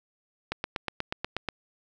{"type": "click train", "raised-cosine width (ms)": 0.3, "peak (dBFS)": -13, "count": 9, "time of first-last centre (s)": [0.52, 1.487], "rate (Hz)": 8.27, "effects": []}